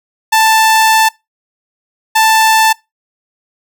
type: tone bursts at uneven times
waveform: sawtooth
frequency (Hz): 883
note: A5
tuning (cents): +6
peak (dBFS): -3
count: 2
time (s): 0.32-1.09 / 2.15-2.73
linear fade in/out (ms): 10
effects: noise-tail reverb RT60 0.2 s tail -22 dB re dry